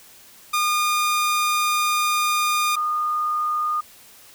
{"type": "tone pair in turn", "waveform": ["sawtooth", "sine"], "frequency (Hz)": [1216, 1222.8], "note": ["D#6", "D#6"], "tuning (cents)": [-40, -30], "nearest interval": "unison", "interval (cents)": 10, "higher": "second", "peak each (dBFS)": [-15, -20], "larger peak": "first", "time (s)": [[0.53, 2.76], [2.76, 3.81]], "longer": "first", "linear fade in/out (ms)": 10, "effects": ["white hiss -48 dBFS RMS until 4.34 s"]}